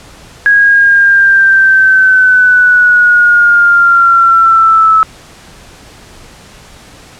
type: linear sweep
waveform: sine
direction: down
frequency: 1651 to 1300 Hz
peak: -3 dBFS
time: 0.46-5.03 s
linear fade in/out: 0 ms
effects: pink hiss -36 dBFS RMS until 7.19 s + low-pass 9000 Hz 12 dB/octave